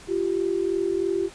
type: tone pair together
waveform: sine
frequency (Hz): 345.3 / 388.4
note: F4 / G4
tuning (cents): -20 / -16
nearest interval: major second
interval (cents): 204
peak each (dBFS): -25 / -24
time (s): 0.07-1.3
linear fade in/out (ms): 50
effects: pink hiss -46 dBFS RMS until 1.34 s + resampled to 22050 Hz